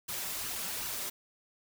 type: noise with flanger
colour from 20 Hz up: white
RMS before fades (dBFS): -37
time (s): 0.08-1.1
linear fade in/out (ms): 10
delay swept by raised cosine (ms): 0.65 to 5.25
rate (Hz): 2.6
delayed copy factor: +0.6
effects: none